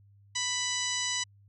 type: harmonic tone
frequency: 991 Hz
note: B5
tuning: 6 cents sharp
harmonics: 1 / 2 / 3 / 4 / 5 / 6 / 7 / 8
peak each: -41 / -36 / -36 / -36 / -39 / -35 / -40 / -39 dBFS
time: 0.35-1.24 s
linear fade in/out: 10 ms
effects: added 100 Hz sine -56 dBFS peak until 1.48 s